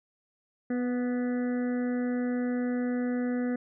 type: harmonic tone with a mistuned harmonic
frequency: 246.9 Hz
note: B3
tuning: in tune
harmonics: 1 / 2 / 3 / 5 / 6 / 7 / 8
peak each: -27 / -35 / -45 / -51 / -47 / -47 / -49 dBFS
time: 0.7-3.56 s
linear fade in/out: 5 ms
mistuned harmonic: 3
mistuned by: -21 cents
effects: none